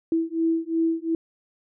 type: beating tone pair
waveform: sine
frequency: 326.6 / 329.4 Hz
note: E4 / E4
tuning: -16 / -1 cents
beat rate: 2.8 Hz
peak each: -24 dBFS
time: 0.12-1.15 s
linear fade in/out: 2 ms
effects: none